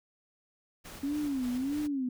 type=noise with tremolo; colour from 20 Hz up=pink; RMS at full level=-46 dBFS; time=0.84-1.88 s; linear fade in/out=20 ms; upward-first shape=square; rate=3.4 Hz; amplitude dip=30%
type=tone with vibrato; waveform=sine; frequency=271.4 Hz; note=C#4; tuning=36 cents flat; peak=-29 dBFS; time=1.03-2.09 s; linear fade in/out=5 ms; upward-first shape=sine; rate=1.6 Hz; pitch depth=170 cents each way
effects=none